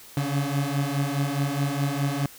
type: beating tone pair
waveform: 30% pulse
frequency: 138.59 / 143.39 Hz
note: C#3 / D3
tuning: 0 / -41 cents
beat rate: 4.8 Hz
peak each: -24 dBFS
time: 0.17-2.26 s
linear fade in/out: 2 ms
effects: white hiss -47 dBFS RMS until 2.38 s